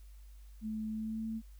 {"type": "tone with pitch glide", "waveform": "sine", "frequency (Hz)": [217.4, 222.4], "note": ["A3", "A3"], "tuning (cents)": [-21, 19], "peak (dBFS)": -35, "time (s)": [0.61, 1.42], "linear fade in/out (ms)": 50, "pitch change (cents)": 40, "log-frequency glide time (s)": [0.9, 1.27], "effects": ["added 50 Hz sine -50 dBFS peak until 1.59 s", "white hiss -69 dBFS RMS until 1.59 s"]}